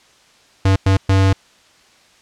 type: tone bursts at uneven times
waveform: square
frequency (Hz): 96.3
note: G2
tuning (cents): -30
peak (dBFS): -11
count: 3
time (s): 0.65-0.76 / 0.86-0.97 / 1.09-1.33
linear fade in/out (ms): 5
effects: white hiss -51 dBFS RMS until 2.21 s + low-pass 6000 Hz 12 dB/octave